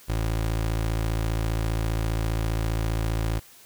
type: tone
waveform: 25% pulse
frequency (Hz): 55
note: A1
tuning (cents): 0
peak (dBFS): -20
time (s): 0.08-3.4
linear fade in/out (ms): 20
effects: white hiss -51 dBFS RMS until 3.65 s